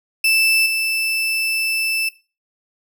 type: tone with level steps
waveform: 35% pulse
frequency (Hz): 2644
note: E7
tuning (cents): +5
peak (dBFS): -12 / -17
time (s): 0.24-2.09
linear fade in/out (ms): 5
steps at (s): 0.66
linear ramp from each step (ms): 2
effects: noise-tail reverb RT60 0.3 s tail -17 dB re dry